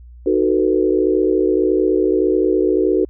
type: chord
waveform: sine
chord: B dominant seventh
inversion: first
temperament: just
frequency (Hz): 308.7 / 370.4 / 444.5 / 493.9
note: D#4 / F#4 / A4 / B4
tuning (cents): -14 / +2 / +18 / 0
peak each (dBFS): -19 / -16 / -19 / -22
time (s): 0.26-3.05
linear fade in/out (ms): 5
effects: added 60 Hz sine -37 dBFS peak until 3.09 s